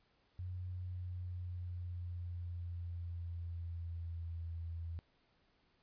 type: tone with pitch glide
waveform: sine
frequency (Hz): 90.6 to 83.56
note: F#2 to E2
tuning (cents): -36 to +24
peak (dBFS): -40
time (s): 0.39-4.99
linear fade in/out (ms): 0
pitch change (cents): -140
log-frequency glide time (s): 0.75-4.44
effects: pink hiss -74 dBFS RMS until 5.82 s + resampled to 11025 Hz